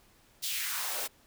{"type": "noise with high-pass filter sweep", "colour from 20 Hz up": "white", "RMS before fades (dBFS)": -34, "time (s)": [0.42, 1.08], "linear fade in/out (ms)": 20, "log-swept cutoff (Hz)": [4000, 370], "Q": 2.1, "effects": ["pink hiss -63 dBFS RMS until 1.26 s"]}